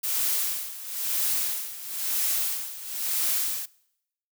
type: noise with tremolo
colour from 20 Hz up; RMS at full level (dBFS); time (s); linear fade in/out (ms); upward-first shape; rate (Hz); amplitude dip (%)
blue; -25; 0.03-3.66; 10; sine; 1; 80
effects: noise-tail reverb RT60 0.8 s tail -23 dB re dry